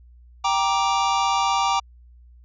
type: chord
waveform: square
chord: G minor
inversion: none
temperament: just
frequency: 784 / 940.8 / 1176 Hz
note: G5 / Bb5 / D6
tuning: 0 / +16 / +2 cents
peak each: -24 dBFS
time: 0.44-1.8 s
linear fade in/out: 10 ms
effects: added 60 Hz sine -46 dBFS peak until 2.44 s + resampled to 16000 Hz